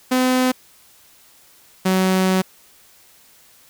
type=tone pair in turn; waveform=sawtooth; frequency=255.1 / 187.47 Hz; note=C4 / F#3; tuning=-44 / +23 cents; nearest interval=perfect fourth; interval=533 cents; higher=first; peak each=-11 dBFS; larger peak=neither; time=0.11-0.52 / 1.85-2.42 s; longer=second; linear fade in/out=10 ms; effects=white hiss -51 dBFS RMS until 3.69 s